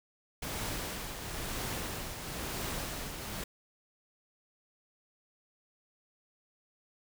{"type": "noise with tremolo", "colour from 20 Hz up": "pink", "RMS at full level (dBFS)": -36, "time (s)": [0.42, 3.44], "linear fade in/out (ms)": 5, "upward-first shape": "triangle", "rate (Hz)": 1, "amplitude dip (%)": 50, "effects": []}